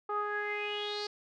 sawtooth tone with low-pass filter sweep, 415.3 Hz, G#4, in tune, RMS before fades -35 dBFS, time 0.09-1.07 s, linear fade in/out 5 ms, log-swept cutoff 1100 to 4800 Hz, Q 7.6, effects none

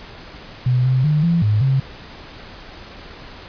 sine tone with pitch steps, 125.3 / 129.3 / 151.2 / 169.4 / 105.5 / 134.1 Hz, B2 / C3 / D#3 / E3 / G#2 / C3, +25 / -20 / -49 / +48 / +28 / +43 cents, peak -13 dBFS, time 0.66-1.8 s, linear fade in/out 5 ms, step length 190 ms, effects pink hiss -38 dBFS RMS until 3.48 s + resampled to 11025 Hz

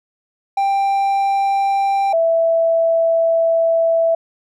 triangle / sine tone pair in turn, 789 / 660.6 Hz, G5 / E5, +11 / +4 cents, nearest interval minor third, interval 307 cents, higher first, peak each -12 dBFS, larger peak neither, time 0.57-2.13 / 2.13-4.15 s, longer second, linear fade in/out 5 ms, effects none

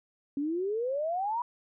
sine exponential sweep, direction up, 274.8 to 987.8 Hz, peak -28 dBFS, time 0.37-1.42 s, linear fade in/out 2 ms, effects none

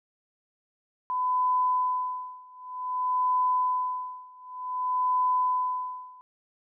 sine tone with tremolo, 1005 Hz, B5, 30 cents sharp, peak -21 dBFS, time 1.1-6.21 s, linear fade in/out 0 ms, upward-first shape sine, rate 0.54 Hz, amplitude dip 95%, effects none

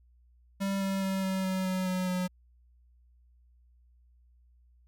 square tone with pitch steps, 196 / 193.97 / 191.97 / 189.98 / 188.02 / 186.07 / 184.15 / 182.24 Hz, G3 / G3 / G3 / F#3 / F#3 / F#3 / F#3 / F#3, 0 / -18 / -36 / +46 / +28 / +10 / -8 / -26 cents, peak -29 dBFS, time 0.6-2.28 s, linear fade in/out 20 ms, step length 210 ms, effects added 60 Hz sine -59 dBFS peak until 4.87 s

